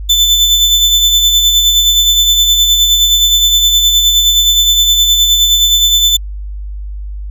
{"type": "tone with tremolo", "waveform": "35% pulse", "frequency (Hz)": 3520, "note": "A7", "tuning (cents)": 0, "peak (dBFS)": -3, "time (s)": [0.09, 6.17], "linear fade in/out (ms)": 10, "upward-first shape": "sine", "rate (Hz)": 9.6, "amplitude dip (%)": 40, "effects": ["added 50 Hz sine -20 dBFS peak until 7.3 s"]}